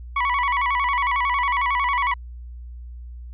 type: tone with vibrato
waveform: 30% pulse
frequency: 1047 Hz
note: C6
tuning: 1 cent sharp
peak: -16 dBFS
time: 0.16-2.14 s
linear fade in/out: 5 ms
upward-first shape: square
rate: 11 Hz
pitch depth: 110 cents each way
effects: added 60 Hz sine -34 dBFS peak until 3.33 s + resampled to 8000 Hz